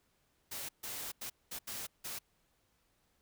white noise bursts at uneven times, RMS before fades -42 dBFS, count 6, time 0.51-0.69 / 0.83-1.12 / 1.21-1.3 / 1.51-1.59 / 1.67-1.87 / 2.04-2.19 s, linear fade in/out 10 ms, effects pink hiss -75 dBFS RMS until 3.21 s

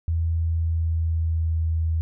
sine tone with pitch glide, 82.41 to 81.09 Hz, E2 to E2, 0 to -28 cents, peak -20 dBFS, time 0.08-2.01 s, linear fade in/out 0 ms, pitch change -28 cents, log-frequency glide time 0.37-1.63 s, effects none

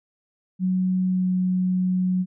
sine tone with pitch glide, 185 to 183.72 Hz, F#3 to F#3, 0 to -12 cents, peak -19 dBFS, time 0.59-2.26 s, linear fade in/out 50 ms, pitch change -12 cents, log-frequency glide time 1.05-1.3 s, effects none

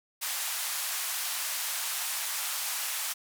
white band-pass noise, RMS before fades -33 dBFS, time 0.21-3.14 s, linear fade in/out 20 ms, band 750 to 15000 Hz, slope 24 dB/octave, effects none

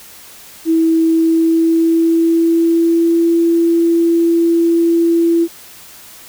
sine tone with pitch glide, 325.7 to 335.8 Hz, E4 to E4, -21 to +32 cents, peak -9 dBFS, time 0.65-5.48 s, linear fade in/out 50 ms, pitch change +53 cents, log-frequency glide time 1.04-3.31 s, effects white hiss -38 dBFS RMS until 6.28 s

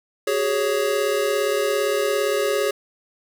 square chord, F# suspended second, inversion none, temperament equal with one note detuned, 377.8 / 415.3 / 554.4 Hz, F#4 / G#4 / C#5, +36 / 0 / 0 cents, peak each -28 / -23 / -24 dBFS, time 0.27-2.71 s, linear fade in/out 5 ms, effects none

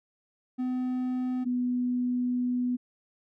triangle / sine tone pair in turn, 253.1 / 247.5 Hz, B3 / B3, +43 / +4 cents, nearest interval unison, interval 39 cents, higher first, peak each -25 dBFS, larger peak neither, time 0.58-1.45 / 1.45-2.77 s, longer second, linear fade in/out 20 ms, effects none

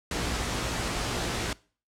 pink noise with comb filter, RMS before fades -30 dBFS, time 0.11-1.53 s, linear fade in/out 2 ms, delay 17 ms, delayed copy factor +0.55, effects noise-tail reverb RT60 0.4 s tail -22 dB re dry + low-pass 8000 Hz 12 dB/octave

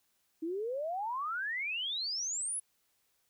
sine exponential sweep, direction up, 311.1 to 10740 Hz, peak -33 dBFS, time 0.42-2.6 s, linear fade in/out 10 ms, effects white hiss -75 dBFS RMS until 3.29 s

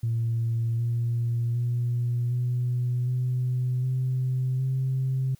sine tone with pitch steps, 115.3 / 117.86 / 120.47 / 123.15 / 125.88 / 128.67 / 131.53 Hz, A#2 / A#2 / B2 / B2 / B2 / C3 / C3, -19 / +19 / -43 / -5 / +33 / -29 / +9 cents, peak -22 dBFS, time 0.03-5.35 s, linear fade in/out 5 ms, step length 760 ms, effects tanh soft clip ceiling -19 dBFS + white hiss -62 dBFS RMS until 5.39 s

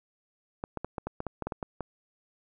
clicks, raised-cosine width 1 ms, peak -19 dBFS, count 12, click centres 0.639 / 0.773 / 0.846 / 0.982 / 1.07 / 1.204 / 1.267 / 1.423 / 1.47 / 1.522 / 1.628 / 1.807 s, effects none

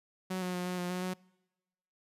sawtooth tone with pitch steps, 186 / 181.3 / 179.2 / 181.1 / 177.9 / 181.6 / 184 Hz, F#3 / F#3 / F3 / F#3 / F3 / F#3 / F#3, +9 / -35 / +45 / -37 / +32 / -32 / -9 cents, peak -29 dBFS, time 0.3-1.14 s, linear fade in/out 10 ms, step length 120 ms, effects noise-tail reverb RT60 1.0 s tail -25 dB re dry + resampled to 32000 Hz

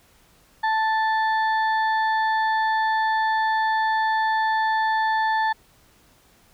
harmonic tone, 880 Hz, A5, in tune, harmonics 1 / 2 / 4 / 5, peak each -20 / -25 / -39 / -42 dBFS, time 0.63-5.53 s, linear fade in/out 10 ms, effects pink hiss -57 dBFS RMS until 6.53 s

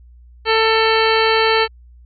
harmonic tone, 445.1 Hz, A4, 20 cents sharp, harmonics 1 / 2 / 3 / 4 / 5 / 6 / 7 / 9 / 10, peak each -16 / -19 / -21 / -22 / -23 / -24 / -24 / -26 / -26 dBFS, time 0.45-1.68 s, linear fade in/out 50 ms, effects added 60 Hz sine -41 dBFS peak until 2.05 s

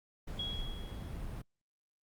brown noise, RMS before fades -41 dBFS, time 0.27-1.42 s, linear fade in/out 10 ms
sine tone with exponential decay, 3322 Hz, G#7, in tune, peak -34 dBFS, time 0.39-1.31 s, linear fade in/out 5 ms, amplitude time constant 200 ms
effects noise-tail reverb RT60 0.1 s tail -25 dB re dry + Opus 48 kbps

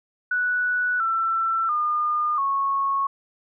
sine tone with pitch steps, 1477 / 1338.9 / 1213.6 / 1100.1 Hz, F#6 / E6 / D#6 / C#6, -3 / +27 / -44 / -14 cents, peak -20 dBFS, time 0.31-3.07 s, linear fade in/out 5 ms, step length 690 ms, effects none

